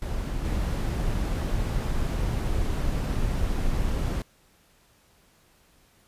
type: noise with level steps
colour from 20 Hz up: brown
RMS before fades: -29 / -26 dBFS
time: 0.02-4.22 s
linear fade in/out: 2 ms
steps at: 0.44 s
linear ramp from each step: 10 ms
effects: pink hiss -61 dBFS RMS until 6.07 s + resampled to 32000 Hz

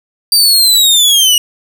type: linear sweep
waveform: sawtooth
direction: down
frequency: 4699 to 2868 Hz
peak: -3 dBFS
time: 0.32-1.38 s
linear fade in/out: 2 ms
effects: none

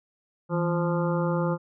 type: harmonic tone with a mistuned harmonic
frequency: 173.9 Hz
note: F3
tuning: 7 cents flat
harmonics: 1 / 2 / 3 / 5 / 6 / 7 / 8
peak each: -25 / -31 / -29 / -35 / -38 / -36 / -40 dBFS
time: 0.49-1.58 s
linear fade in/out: 50 ms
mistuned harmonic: 1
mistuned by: -94 cents
effects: none

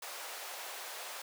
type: high-pass noise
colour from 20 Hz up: pink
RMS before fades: -44 dBFS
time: 0.02-1.22 s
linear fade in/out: 5 ms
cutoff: 550 Hz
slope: 24 dB/octave
effects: none

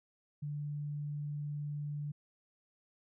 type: tone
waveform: sine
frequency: 146.83 Hz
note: D3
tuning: in tune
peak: -36 dBFS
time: 0.42-2.12 s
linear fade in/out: 10 ms
effects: none

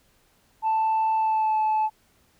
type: tone with pitch glide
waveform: sine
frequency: 882 to 866.3 Hz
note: A5 to A5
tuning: +4 to -27 cents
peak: -18 dBFS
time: 0.62-1.9 s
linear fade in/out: 50 ms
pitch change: -31 cents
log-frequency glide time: 1.16-1.59 s
effects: tanh soft clip ceiling -18 dBFS + pink hiss -63 dBFS RMS until 2.39 s

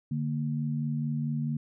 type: tone pair together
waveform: sine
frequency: 147.16 / 231.7 Hz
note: D3 / A#3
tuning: +4 / -10 cents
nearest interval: minor sixth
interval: 786 cents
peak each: -29 / -32 dBFS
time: 0.11-1.57 s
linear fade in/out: 5 ms
effects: none

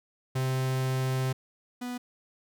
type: tone pair in turn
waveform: 45% pulse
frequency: 130.6 / 246.5 Hz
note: C3 / B3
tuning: -3 / -3 cents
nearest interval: major seventh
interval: 1100 cents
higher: second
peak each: -26 / -33 dBFS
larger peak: first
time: 0.35-1.33 / 1.81-1.98 s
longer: first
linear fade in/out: 10 ms
effects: none

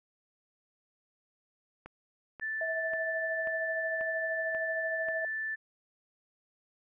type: click train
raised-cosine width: 0.5 ms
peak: -30 dBFS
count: 7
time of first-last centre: 1.86-5.086 s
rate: 1.86 Hz
type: tone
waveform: sine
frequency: 1760 Hz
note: A6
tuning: in tune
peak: -32 dBFS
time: 2.41-5.56 s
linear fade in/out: 20 ms
type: tone with tremolo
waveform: sine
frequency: 648 Hz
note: E5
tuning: 30 cents flat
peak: -31 dBFS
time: 2.61-5.25 s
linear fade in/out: 2 ms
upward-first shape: triangle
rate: 13 Hz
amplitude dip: 55%
effects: none

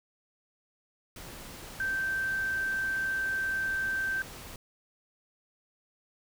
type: tone in noise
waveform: sine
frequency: 1559 Hz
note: G6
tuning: 10 cents flat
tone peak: -28 dBFS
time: 1.8-4.22 s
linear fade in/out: 2 ms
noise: pink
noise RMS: -45 dBFS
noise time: 1.16-4.56 s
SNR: +14 dB
effects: none

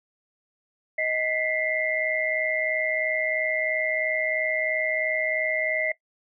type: tone cluster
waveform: sine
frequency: 629 / 1987 / 2110 Hz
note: D#5 / B6 / C7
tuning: +19 / +10 / +14 cents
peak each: -28 dBFS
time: 0.98-5.92 s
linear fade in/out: 5 ms
effects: noise-tail reverb RT60 0.1 s tail -18 dB re dry

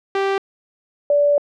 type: tone pair in turn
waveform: sawtooth / sine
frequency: 391.3 / 579.6 Hz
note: G4 / D5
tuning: -3 / -23 cents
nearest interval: perfect fifth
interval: 680 cents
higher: second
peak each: -13 / -12 dBFS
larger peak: second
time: 0.15-0.38 / 1.1-1.38 s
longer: second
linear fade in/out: 2 ms
effects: low-pass 3000 Hz 12 dB/octave

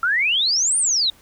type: exponential two-way sweep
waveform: sine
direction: up then down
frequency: 1342 to 9397 to 3657 Hz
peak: -16 dBFS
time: 0.03-1.1 s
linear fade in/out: 2 ms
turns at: 0.78 s
effects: pink hiss -52 dBFS RMS until 1.21 s

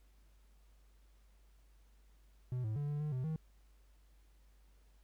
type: tone with pitch steps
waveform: triangle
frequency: 125.3 / 108.5 / 145 / 146.8 / 150.8 / 128 / 158.1 Hz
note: B2 / A2 / D3 / D3 / D3 / C3 / D#3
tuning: +25 / -24 / -22 / 0 / +46 / -38 / +28 cents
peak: -33 dBFS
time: 2.52-3.36 s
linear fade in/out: 0 ms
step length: 120 ms
effects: added 50 Hz sine -62 dBFS peak until 5.03 s + pink hiss -75 dBFS RMS until 5.03 s

